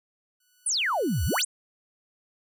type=tone with exponential growth; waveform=5% pulse; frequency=1480 Hz; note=F#6; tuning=in tune; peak=-17 dBFS; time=0.4-1.42 s; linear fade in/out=5 ms; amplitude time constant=220 ms
type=exponential two-way sweep; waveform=sine; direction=down then up; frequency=10300 to 64.6 to 10300 Hz; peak=-23 dBFS; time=0.66-1.45 s; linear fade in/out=5 ms; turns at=1.25 s
effects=none